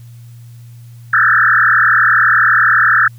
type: tone with frequency modulation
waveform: sine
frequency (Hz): 1544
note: G6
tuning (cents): -27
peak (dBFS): -7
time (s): 1.13-3.08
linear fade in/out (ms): 5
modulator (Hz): 40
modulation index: 6.6
effects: added 118 Hz sine -33 dBFS peak until 3.18 s + white hiss -52 dBFS RMS until 3.18 s